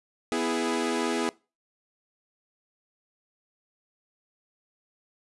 sawtooth chord, E major, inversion second, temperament equal with one note detuned, 248.1 / 329.6 / 415.3 Hz, B3 / E4 / G#4, +8 / 0 / 0 cents, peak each -26 dBFS, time 0.32-1.29 s, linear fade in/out 0 ms, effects noise-tail reverb RT60 0.3 s tail -22 dB re dry + resampled to 24000 Hz

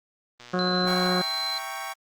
click train, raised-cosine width 0.2 ms, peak -27 dBFS, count 82, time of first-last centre 0.4-1.069 s, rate 121 Hz
harmonic tone, 181.5 Hz, F#3, 33 cents flat, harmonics 1 / 2 / 3 / 4 / 6 / 7 / 8 / 9, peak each -26 / -29 / -31 / -32 / -34 / -34 / -35 / -36 dBFS, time 0.53-1.22 s, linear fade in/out 10 ms
sine tone, 4066 Hz, B7, 50 cents sharp, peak -27 dBFS, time 0.59-1.58 s, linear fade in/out 0 ms
25% pulse chord, E diminished seventh, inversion none, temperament equal, 659.3 / 784 / 932.3 / 1108.7 Hz, E5 / G5 / Bb5 / Db6, 0 / 0 / 0 / 0 cents, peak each -38 / -32 / -38 / -32 dBFS, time 0.86-1.94 s, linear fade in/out 20 ms
effects Opus 24 kbps

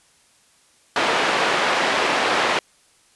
pink band-pass noise, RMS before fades -20 dBFS, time 0.96-2.59 s, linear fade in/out 2 ms, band 480 to 3100 Hz, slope 12 dB/octave, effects white hiss -57 dBFS RMS until 3.15 s + resampled to 24000 Hz

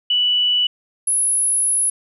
sine tone pair in turn, 2960 / 10548 Hz, F#7 / E9, 0 / 0 cents, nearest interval octave + minor seventh, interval 2200 cents, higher second, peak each -14 / -15 dBFS, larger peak first, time 0.1-0.67 / 1.07-1.9 s, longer second, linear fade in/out 5 ms, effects none

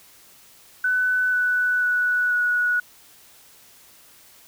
sine tone with pitch steps, 1500 / 1487.9 / 1475.9 / 1464 Hz, F#6 / F#6 / F#6 / F#6, +23 / +9 / -5 / -19 cents, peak -18 dBFS, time 0.84-2.8 s, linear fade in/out 5 ms, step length 490 ms, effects white hiss -51 dBFS RMS until 4.47 s

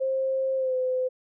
sine tone with pitch glide, 530 to 511.1 Hz, C5 to C5, +22 to -41 cents, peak -23 dBFS, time 0-1.09 s, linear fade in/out 20 ms, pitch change -63 cents, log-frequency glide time 0.56-0.75 s, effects none

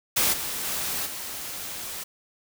white noise with level steps, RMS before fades -22 / -31 / -29 / -35 dBFS, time 0.16-2.04 s, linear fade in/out 10 ms, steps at 0.32 / 0.64 / 1.05 s, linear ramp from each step 20 ms, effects none

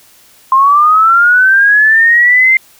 sine linear sweep, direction up, 1046.5 to 2101 Hz, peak -4 dBFS, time 0.52-2.57 s, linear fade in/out 2 ms, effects white hiss -44 dBFS RMS until 2.79 s

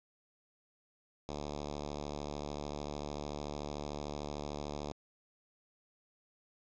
5% pulse tone with notch filter, 73.42 Hz, D2, in tune, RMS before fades -41 dBFS, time 1.29-4.92 s, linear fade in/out 0 ms, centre 1900 Hz, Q 1.1, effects resampled to 16000 Hz + 11-bit

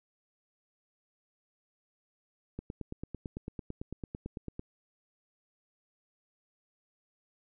click train, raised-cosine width 3 ms, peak -25 dBFS, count 19, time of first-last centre 2.59-4.594 s, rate 8.98 Hz, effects none

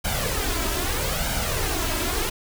pink noise with flanger, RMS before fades -25 dBFS, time 0.04-2.3 s, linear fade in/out 10 ms, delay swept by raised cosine 1.3 to 3.1 ms, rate 0.79 Hz, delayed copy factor +0.65, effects none

